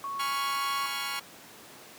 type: tone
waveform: sine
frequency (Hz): 1108.7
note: C#6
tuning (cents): 0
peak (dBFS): -32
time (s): 0.04-0.86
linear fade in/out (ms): 0
type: chord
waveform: 15% pulse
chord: C# dominant seventh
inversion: second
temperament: equal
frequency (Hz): 830.6 / 987.8 / 1108.7 / 1396.9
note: G#5 / B5 / C#6 / E#6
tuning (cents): 0 / 0 / 0 / 0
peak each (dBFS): -34 / -34 / -28 / -30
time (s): 0.19-1.2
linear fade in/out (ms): 10
effects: pink hiss -49 dBFS RMS until 1.98 s + high-pass 200 Hz 12 dB/octave